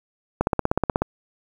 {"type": "click train", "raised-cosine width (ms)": 1, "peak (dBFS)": -5, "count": 11, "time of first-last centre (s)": [0.41, 1.02], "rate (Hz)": 16.4, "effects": ["7-bit"]}